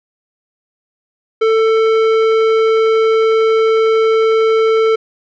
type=tone with tanh clipping; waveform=sine; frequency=444.5 Hz; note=A4; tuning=18 cents sharp; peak=-11 dBFS; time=1.41-4.96 s; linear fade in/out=10 ms; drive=14 dB; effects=none